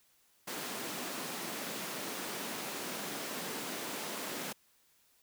pink high-pass noise, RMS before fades -40 dBFS, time 0.47-4.53 s, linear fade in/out 10 ms, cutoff 190 Hz, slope 24 dB/octave, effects white hiss -69 dBFS RMS until 5.22 s

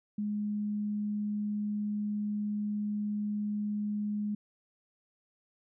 sine tone, 208.4 Hz, G#3, 6 cents sharp, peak -30 dBFS, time 0.18-4.35 s, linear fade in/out 5 ms, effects none

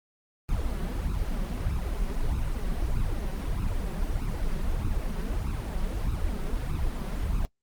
brown noise with flanger, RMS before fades -28 dBFS, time 0.49-7.45 s, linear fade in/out 0 ms, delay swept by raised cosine 0.76 to 5.36 ms, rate 1.6 Hz, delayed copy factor +1, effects noise-tail reverb RT60 0.1 s tail -22 dB re dry + Opus 24 kbps

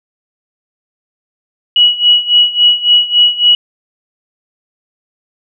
sine tone with tremolo, 2922 Hz, F#7, 22 cents flat, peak -3 dBFS, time 1.76-3.55 s, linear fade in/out 2 ms, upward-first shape sine, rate 3.6 Hz, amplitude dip 85%, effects none

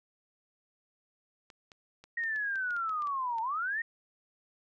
clicks, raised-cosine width 0.2 ms, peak -34 dBFS, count 12, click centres 1.502 / 1.718 / 2.04 / 2.237 / 2.361 / 2.557 / 2.707 / 2.765 / 2.894 / 3.022 / 3.072 / 3.384 s
sine linear two-way sweep, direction down then up, 1885 to 880 to 1885 Hz, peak -30 dBFS, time 2.17-3.82 s, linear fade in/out 5 ms, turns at 3.41 s
effects none

